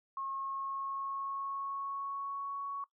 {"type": "tone with pitch glide", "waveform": "sine", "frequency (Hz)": [1084, 1115.8], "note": ["C#6", "C#6"], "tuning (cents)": [-39, 11], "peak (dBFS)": -36, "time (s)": [0.17, 2.84], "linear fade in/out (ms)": 2, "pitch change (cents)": 50, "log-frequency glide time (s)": [0.31, 2.66], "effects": ["noise-tail reverb RT60 0.1 s tail -19 dB re dry"]}